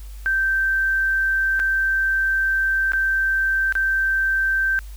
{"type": "tone with dropouts", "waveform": "sine", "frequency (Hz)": 1560, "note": "G6", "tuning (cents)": -9, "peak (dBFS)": -17, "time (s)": [0.26, 4.79], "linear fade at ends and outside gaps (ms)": 0, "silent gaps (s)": [[1.594, 1.599], [2.92, 2.934], [3.724, 3.753]], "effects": ["added 50 Hz sine -33 dBFS peak until 4.96 s", "white hiss -50 dBFS RMS until 4.96 s"]}